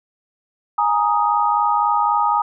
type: chord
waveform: sine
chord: Ab suspended second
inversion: none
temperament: just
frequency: 830.6 / 934.4 / 1245.9 Hz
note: Ab5 / Bb5 / Eb6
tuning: 0 / +4 / +2 cents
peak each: -19 dBFS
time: 0.78-2.42 s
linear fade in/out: 5 ms
effects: none